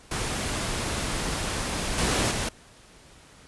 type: noise with level steps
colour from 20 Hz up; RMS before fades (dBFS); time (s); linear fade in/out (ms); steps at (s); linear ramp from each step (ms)
pink; -29 / -24 / -28; 0.11-2.49; 5; 1.98 / 2.31; 2
effects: pink hiss -52 dBFS RMS until 3.47 s + resampled to 24000 Hz